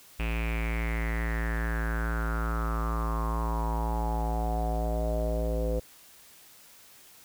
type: tone with low-pass filter sweep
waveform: square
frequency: 56.4 Hz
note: A1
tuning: 44 cents sharp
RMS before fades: -29 dBFS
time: 0.19-5.8 s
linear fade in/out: 10 ms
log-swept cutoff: 2600 to 520 Hz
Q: 7.1
effects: white hiss -54 dBFS RMS until 7.24 s